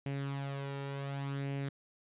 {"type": "tone with flanger", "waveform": "sawtooth", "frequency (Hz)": 138.9, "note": "C#3", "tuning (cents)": 4, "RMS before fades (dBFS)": -38, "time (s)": [0.06, 1.69], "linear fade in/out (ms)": 2, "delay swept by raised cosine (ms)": [0.4, 2.2], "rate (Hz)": 0.68, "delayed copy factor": 0.55, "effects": ["resampled to 8000 Hz"]}